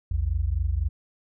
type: tone pair together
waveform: sine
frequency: 58.96 / 82.8 Hz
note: A#1 / E2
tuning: +20 / +8 cents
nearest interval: tritone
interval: 588 cents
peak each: -25 dBFS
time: 0.11-0.89 s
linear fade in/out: 5 ms
effects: none